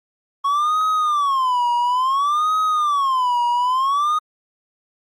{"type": "tone with vibrato", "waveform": "triangle", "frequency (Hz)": 1101, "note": "C#6", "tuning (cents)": -12, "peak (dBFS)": -14, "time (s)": [0.44, 4.19], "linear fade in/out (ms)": 10, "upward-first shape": "sine", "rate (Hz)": 0.58, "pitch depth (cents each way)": 240, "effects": ["Opus 32 kbps"]}